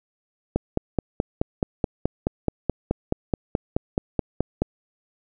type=click train; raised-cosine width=2 ms; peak=-7 dBFS; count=20; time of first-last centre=0.56-4.62 s; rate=4.68 Hz; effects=none